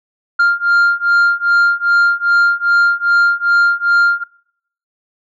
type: beating tone pair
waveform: sine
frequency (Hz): 1396.9 / 1399.4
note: F6 / F6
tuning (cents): 0 / +3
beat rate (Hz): 2.5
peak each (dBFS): -11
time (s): 0.39-4.24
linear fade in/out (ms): 10
effects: noise-tail reverb RT60 0.7 s tail -23 dB re dry + tanh soft clip ceiling -7 dBFS